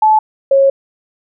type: tone pair in turn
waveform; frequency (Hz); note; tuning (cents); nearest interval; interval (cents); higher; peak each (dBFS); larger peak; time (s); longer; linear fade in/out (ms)
sine; 865 / 546.3; A5 / C#5; -30 / -25; minor sixth; 795; first; -6; neither; 0.02-0.19 / 0.51-0.7; second; 5
effects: none